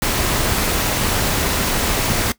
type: noise with amplitude modulation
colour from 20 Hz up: pink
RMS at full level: -17 dBFS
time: 0.02-2.32 s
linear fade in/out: 2 ms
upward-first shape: sine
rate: 266 Hz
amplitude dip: 40%
effects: noise-tail reverb RT60 0.1 s tail -17 dB re dry